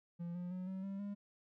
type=tone with pitch steps; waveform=triangle; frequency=171.7 / 177.45 / 183.39 / 189.53 / 195.87 / 202.4 Hz; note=F3 / F3 / F#3 / F#3 / G3 / G#3; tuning=-29 / +28 / -15 / +42 / -1 / -44 cents; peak=-38 dBFS; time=0.19-1.15 s; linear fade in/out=20 ms; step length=160 ms; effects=none